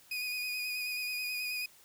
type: tone with vibrato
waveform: 30% pulse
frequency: 2479 Hz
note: D#7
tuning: 7 cents flat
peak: -31 dBFS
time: 0.11-1.66 s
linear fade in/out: 5 ms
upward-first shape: square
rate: 9.3 Hz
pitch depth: 18 cents each way
effects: white hiss -60 dBFS RMS until 1.84 s